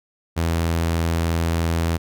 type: tone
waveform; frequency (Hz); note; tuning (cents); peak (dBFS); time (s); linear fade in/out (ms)
sawtooth; 83.1; E2; +15; -15; 0.36-1.98; 20
effects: none